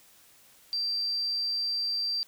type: tone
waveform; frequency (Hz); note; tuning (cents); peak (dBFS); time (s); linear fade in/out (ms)
sine; 4699; D8; 0; -27; 0.73-2.23; 0
effects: white hiss -58 dBFS RMS until 2.27 s